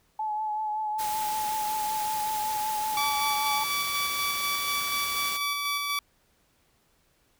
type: tone with vibrato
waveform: sine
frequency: 857 Hz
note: A5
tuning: 46 cents flat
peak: -27 dBFS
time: 0.19-3.64 s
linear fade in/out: 5 ms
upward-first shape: triangle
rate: 5.3 Hz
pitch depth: 32 cents each way
type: noise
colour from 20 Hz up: white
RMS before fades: -36 dBFS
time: 0.98-5.38 s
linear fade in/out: 20 ms
type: tone with tremolo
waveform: 15% pulse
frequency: 1150 Hz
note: D6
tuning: 37 cents flat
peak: -20 dBFS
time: 2.97-5.99 s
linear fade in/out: 2 ms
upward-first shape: square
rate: 4.1 Hz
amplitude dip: 25%
effects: pink hiss -67 dBFS RMS until 7.39 s